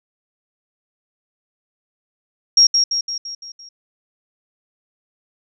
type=tone with echo; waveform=sine; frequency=5588 Hz; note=F8; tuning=in tune; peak=-7 dBFS; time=2.57-2.67 s; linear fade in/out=5 ms; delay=170 ms; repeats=6; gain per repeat=-5 dB; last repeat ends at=3.69 s; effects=none